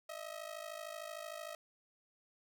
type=ring-modulated tone; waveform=sawtooth; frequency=636 Hz; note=D#5; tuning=38 cents sharp; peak=-37 dBFS; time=0.09-1.55 s; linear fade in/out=2 ms; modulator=26.6 Hz; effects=none